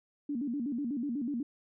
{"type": "tone with vibrato", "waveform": "sine", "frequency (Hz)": 260.9, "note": "C4", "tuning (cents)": -5, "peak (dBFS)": -31, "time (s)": [0.29, 1.43], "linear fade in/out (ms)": 5, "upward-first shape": "square", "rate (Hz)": 8.1, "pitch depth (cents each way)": 180, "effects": []}